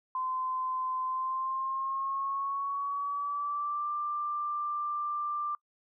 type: tone with pitch glide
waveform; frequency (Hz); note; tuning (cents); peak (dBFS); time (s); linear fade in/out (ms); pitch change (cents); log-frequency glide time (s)
sine; 1031 to 1184.3; C6 to D6; -26 to +14; -30; 0.15-5.55; 2; +240; 1.04-3.9
effects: noise-tail reverb RT60 0.1 s tail -25 dB re dry